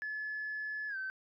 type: tone with pitch glide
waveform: sine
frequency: 1718 to 1539.4 Hz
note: A6 to G6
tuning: -42 to -32 cents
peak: -35 dBFS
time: 0.02-1.1 s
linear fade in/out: 0 ms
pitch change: -190 cents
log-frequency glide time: 0.88-0.97 s
effects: tanh soft clip ceiling -32 dBFS